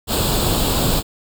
pink noise with comb filter, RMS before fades -18 dBFS, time 0.07-1.03 s, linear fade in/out 50 ms, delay 0.25 ms, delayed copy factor +0.7, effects none

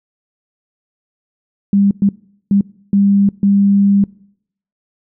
sine tone bursts at uneven times, 199.6 Hz, G3, 32 cents sharp, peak -8 dBFS, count 5, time 1.73-1.91 / 2.02-2.09 / 2.51-2.61 / 2.93-3.29 / 3.43-4.04 s, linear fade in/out 2 ms, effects noise-tail reverb RT60 0.7 s tail -23 dB re dry

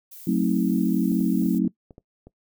violet noise, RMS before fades -43 dBFS, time 0.11-1.59 s, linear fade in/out 10 ms
sine chord, F# diminished seventh, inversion none, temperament just, 185 / 222 / 266.4 / 319.7 Hz, F#3 / A3 / C4 / Eb4, 0 / +16 / +31 / +47 cents, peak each -23 / -24 / -25 / -26 dBFS, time 0.27-1.68 s, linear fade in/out 5 ms
clicks, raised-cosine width 2 ms, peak -31 dBFS, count 9, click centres 1.119 / 1.207 / 1.422 / 1.459 / 1.546 / 1.65 / 1.908 / 1.981 / 2.27 s
effects noise-tail reverb RT60 0.1 s tail -20 dB re dry

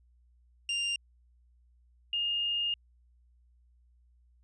40% pulse / sine tone pair in turn, 2794 / 2833 Hz, F7 / F7, 0 / +24 cents, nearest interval unison, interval 24 cents, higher second, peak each -28 dBFS, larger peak neither, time 0.69-0.96 / 2.13-2.74 s, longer second, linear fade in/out 2 ms, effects added 60 Hz sine -61 dBFS peak until 4.43 s + resampled to 22050 Hz

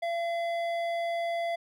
sine tone with hard clipping, 680 Hz, F5, 46 cents flat, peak -30 dBFS, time 0.02-1.56 s, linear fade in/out 10 ms, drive 10 dB, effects none

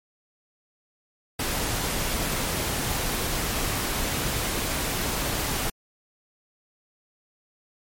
pink noise, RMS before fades -27 dBFS, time 1.39-5.7 s, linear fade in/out 5 ms, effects MP3 64 kbps

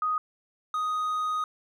sine / triangle tone pair in turn, 1247 / 1247 Hz, D#6 / D#6, +3 / +3 cents, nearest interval unison, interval 0 cents, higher neither, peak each -24 dBFS, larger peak neither, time 0.02-0.18 / 0.74-1.44 s, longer second, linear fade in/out 2 ms, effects none

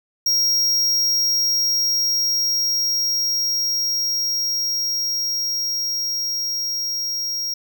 square tone with level ramp, 5600 Hz, F8, 4 cents sharp, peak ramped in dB -16 to -23 dBFS, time 0.26-7.54 s, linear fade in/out 5 ms, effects none

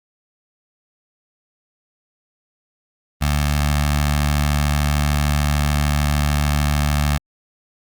15% pulse tone with notch filter, 73.42 Hz, D2, in tune, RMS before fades -18 dBFS, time 3.21-7.18 s, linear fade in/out 10 ms, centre 360 Hz, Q 0.51, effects Opus 24 kbps

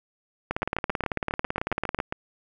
two click trains, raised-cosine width 0.5 ms, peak -11 / -12 dBFS, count 28 / 12, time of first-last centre 0.51-2.002 / 0.63-2.125 s, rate 18.1 / 7.36 Hz, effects none

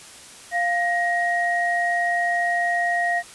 sine tone pair together, 698.5 / 1883.7 Hz, F5 / A#6, 0 / +18 cents, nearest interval octave + perfect fourth, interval 1718 cents, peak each -22 dBFS, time 0.51-3.23 s, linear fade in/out 50 ms, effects white hiss -43 dBFS RMS until 3.34 s + resampled to 24000 Hz

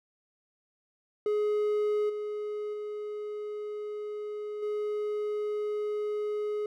triangle tone with level steps, 420 Hz, G#4, 19 cents sharp, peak -23 / -30 / -32 / -27 dBFS, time 1.26-6.66 s, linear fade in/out 2 ms, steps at 2.09 / 2.73 / 4.62 s, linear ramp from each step 10 ms, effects none

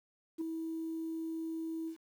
sine tone with ADSR envelope, 324.6 Hz, E4, 27 cents flat, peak -29 dBFS, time 0.38-1.97 s, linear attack 33 ms, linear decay 3 ms, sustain -6 dB, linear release 96 ms, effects tanh soft clip ceiling -31 dBFS + 10-bit

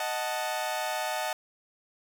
sawtooth chord, D# diminished, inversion none, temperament equal, 622.3 / 740 / 880 Hz, D#5 / F#5 / A5, 0 / 0 / 0 cents, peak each -30 dBFS, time 0-1.33 s, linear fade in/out 2 ms, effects none

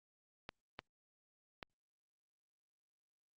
clicks, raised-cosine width 0.3 ms, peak -28 dBFS, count 3, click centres 0.491 / 0.791 / 1.628 s, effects Opus 48 kbps

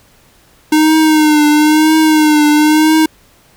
square tone with vibrato, 306.8 Hz, D#4, 24 cents flat, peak -7 dBFS, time 0.72-3.06 s, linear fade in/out 5 ms, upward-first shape triangle, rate 1 Hz, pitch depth 55 cents each way, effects pink hiss -48 dBFS RMS until 3.56 s

